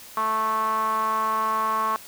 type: tone with band-pass filter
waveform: sawtooth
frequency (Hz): 219.4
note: A3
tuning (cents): -5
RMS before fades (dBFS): -24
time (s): 0.17-1.96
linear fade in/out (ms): 0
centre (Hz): 1100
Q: 7.8
effects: white hiss -44 dBFS RMS until 2.07 s